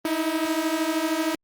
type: beating tone pair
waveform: sawtooth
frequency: 311.1 / 324.1 Hz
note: D#4 / E4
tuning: 0 / -29 cents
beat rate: 13 Hz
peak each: -23 / -21 dBFS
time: 0.05-1.35 s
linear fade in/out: 2 ms
effects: Opus 24 kbps